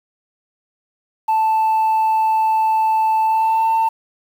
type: tone with pitch glide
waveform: sine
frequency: 880 to 896.4 Hz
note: A5 to A5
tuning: 0 to +32 cents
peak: -11 dBFS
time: 1.28-3.89 s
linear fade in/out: 10 ms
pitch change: +32 cents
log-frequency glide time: 3.22-3.71 s
effects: tanh soft clip ceiling -12 dBFS + 7-bit